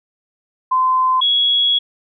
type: tone pair in turn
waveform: sine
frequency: 1030 / 3341 Hz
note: C6 / G#7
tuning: -28 / +10 cents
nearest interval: octave + minor sixth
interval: 2038 cents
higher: second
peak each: -12 dBFS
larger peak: neither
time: 0.71-1.21 / 1.21-1.79 s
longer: second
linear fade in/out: 10 ms
effects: none